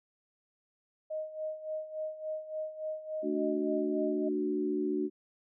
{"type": "tone with tremolo", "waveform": "sine", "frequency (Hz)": 623, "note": "D#5", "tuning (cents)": 2, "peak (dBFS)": -32, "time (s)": [1.1, 4.29], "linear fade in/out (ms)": 10, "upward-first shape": "sine", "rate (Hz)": 3.5, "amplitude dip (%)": 75}
{"type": "chord", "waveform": "sine", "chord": "D major", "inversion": "second", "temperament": "equal with one note detuned", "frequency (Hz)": [220, 295.2, 370], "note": ["A3", "D4", "F#4"], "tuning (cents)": [0, 9, 0], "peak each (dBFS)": [-37, -32, -32], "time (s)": [3.22, 5.1], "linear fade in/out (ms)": 50}
{"effects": []}